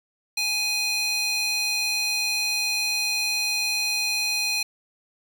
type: tone with high-pass filter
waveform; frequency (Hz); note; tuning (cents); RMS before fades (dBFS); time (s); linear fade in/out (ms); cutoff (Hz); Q
square; 830.6; G#5; 0; -25; 0.37-4.63; 5; 3200; 3.8
effects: none